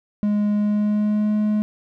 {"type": "tone with pitch glide", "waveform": "triangle", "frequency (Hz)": [207.7, 211.6], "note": ["G#3", "G#3"], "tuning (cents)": [0, 33], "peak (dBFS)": -15, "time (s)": [0.23, 1.62], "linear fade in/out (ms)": 0, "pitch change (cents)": 33, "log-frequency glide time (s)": [0.53, 1.35], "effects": []}